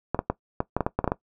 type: clicks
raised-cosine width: 1 ms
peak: -9 dBFS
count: 11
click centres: 0.146 / 0.191 / 0.3 / 0.604 / 0.766 / 0.807 / 0.865 / 0.99 / 1.043 / 1.077 / 1.119 s
effects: noise-tail reverb RT60 0.1 s tail -18 dB re dry